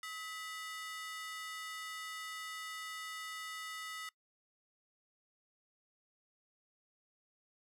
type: ring-modulated tone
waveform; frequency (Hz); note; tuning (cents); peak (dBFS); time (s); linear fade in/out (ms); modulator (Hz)
sawtooth; 1630; G#6; -33; -36; 0.03-4.09; 2; 352
effects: noise-tail reverb RT60 0.1 s tail -21 dB re dry + low-pass 12000 Hz 12 dB/octave